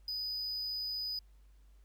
triangle tone, 4978 Hz, D#8, in tune, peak -34 dBFS, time 0.08-1.19 s, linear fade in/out 2 ms, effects added 50 Hz sine -57 dBFS peak until 1.84 s + pink hiss -75 dBFS RMS until 1.84 s

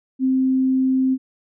sine tone, 261.5 Hz, C4, 1 cent flat, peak -15 dBFS, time 0.19-1.18 s, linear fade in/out 50 ms, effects none

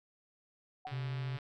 sine tone with exponential decay, 750 Hz, F#5, 23 cents sharp, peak -37 dBFS, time 0.85-1.02 s, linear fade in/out 5 ms, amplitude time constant 36 ms
click train, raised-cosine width 0.3 ms, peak -32 dBFS, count 75, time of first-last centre 0.87-1.387 s, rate 143 Hz
triangle tone, 129.2 Hz, C3, 21 cents flat, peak -33 dBFS, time 0.91-1.38 s, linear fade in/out 20 ms
effects none

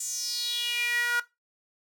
sawtooth tone with high-pass filter sweep, 480 Hz, B4, 49 cents flat, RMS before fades -29 dBFS, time 0-1.2 s, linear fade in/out 5 ms, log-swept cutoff 7500 to 1400 Hz, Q 5.8, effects noise-tail reverb RT60 0.2 s tail -17 dB re dry

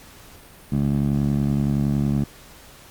15% pulse tone with band-pass filter, 70.7 Hz, C#2, 35 cents sharp, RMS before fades -21 dBFS, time 0.72-2.24 s, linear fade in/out 5 ms, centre 180 Hz, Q 1.6, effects pink hiss -46 dBFS RMS until 2.9 s + Opus 48 kbps

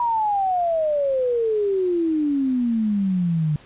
sine exponential sweep, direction down, 971 to 148.3 Hz, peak -18 dBFS, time 0-3.56 s, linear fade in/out 2 ms, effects pink hiss -49 dBFS RMS until 3.65 s + resampled to 8000 Hz

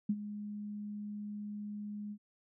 sine tone with ADSR envelope, 207.7 Hz, G#3, in tune, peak -26 dBFS, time 0.09-2.18 s, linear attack 7 ms, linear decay 52 ms, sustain -13 dB, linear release 65 ms, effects none

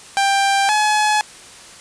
sawtooth tone pair in turn, 790 / 848.6 Hz, G5 / G#5, +13 / +37 cents, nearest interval minor second, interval 124 cents, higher second, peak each -10 dBFS, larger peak neither, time 0.17-0.69 / 0.69-1.21 s, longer neither, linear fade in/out 0 ms, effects white hiss -40 dBFS RMS until 1.8 s + resampled to 22050 Hz

